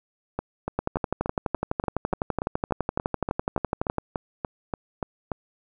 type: two click trains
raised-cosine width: 1 ms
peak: -10 / -13 dBFS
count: 39 / 18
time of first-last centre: 0.79-3.983 / 0.39-5.318 s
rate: 11.9 / 3.45 Hz
effects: none